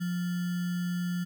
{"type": "tone with sample-and-hold", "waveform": "sine", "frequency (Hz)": 177, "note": "F3", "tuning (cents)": 23, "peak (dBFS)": -28, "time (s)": [0, 1.25], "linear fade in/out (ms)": 20, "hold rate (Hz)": 1575, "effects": []}